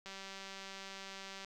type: click train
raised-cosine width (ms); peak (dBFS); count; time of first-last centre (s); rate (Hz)
0.2; -30; 270; 0.06-1.447; 194
effects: 11-bit